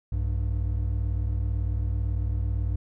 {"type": "tone pair together", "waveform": "triangle", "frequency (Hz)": [61, 99.05], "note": ["B1", "G2"], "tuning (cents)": [-21, 18], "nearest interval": "minor sixth", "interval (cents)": 839, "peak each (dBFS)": [-24, -26], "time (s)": [0.12, 2.76], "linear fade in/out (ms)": 5, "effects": []}